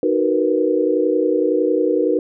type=chord; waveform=sine; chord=B major seventh; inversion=first; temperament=just; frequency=308.7 / 370.4 / 463 / 493.9 Hz; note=D#4 / F#4 / A#4 / B4; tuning=-14 / +2 / -12 / 0 cents; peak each=-20 dBFS; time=0.03-2.19 s; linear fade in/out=2 ms; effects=none